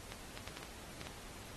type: clicks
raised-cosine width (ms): 0.2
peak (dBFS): -26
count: 7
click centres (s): 0.121 / 0.375 / 0.476 / 0.571 / 0.63 / 1.014 / 1.07
effects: pink hiss -52 dBFS RMS until 1.56 s + AAC 32 kbps